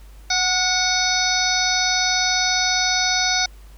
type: harmonic tone with a mistuned harmonic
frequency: 740 Hz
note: F#5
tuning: in tune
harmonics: 1 / 2 / 3 / 5 / 6 / 7 / 8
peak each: -25 / -25 / -25 / -25 / -25 / -25 / -25 dBFS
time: 0.3-3.46 s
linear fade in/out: 5 ms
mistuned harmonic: 2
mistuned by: -30 cents
effects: added 50 Hz sine -40 dBFS peak until 3.77 s + pink hiss -53 dBFS RMS until 3.77 s